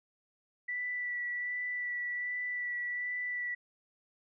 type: tone with vibrato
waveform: sine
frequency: 1965 Hz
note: B6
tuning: 9 cents flat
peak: -33 dBFS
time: 0.68-3.55 s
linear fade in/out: 10 ms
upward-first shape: sine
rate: 1.3 Hz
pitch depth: 14 cents each way
effects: none